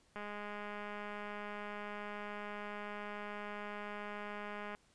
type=click train; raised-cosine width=0.5 ms; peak=-30 dBFS; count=951; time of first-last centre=0.16-4.749 s; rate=207 Hz; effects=pink hiss -70 dBFS RMS until 4.94 s + resampled to 22050 Hz